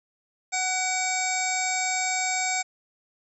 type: harmonic tone with a mistuned harmonic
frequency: 743 Hz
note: F#5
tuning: 7 cents sharp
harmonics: 1 / 2 / 3 / 5 / 6 / 7 / 8 / 9 / 10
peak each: -29 / -36 / -29 / -39 / -40 / -39 / -41 / -38 / -29 dBFS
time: 0.52-2.63 s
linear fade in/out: 20 ms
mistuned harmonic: 3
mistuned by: +37 cents
effects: none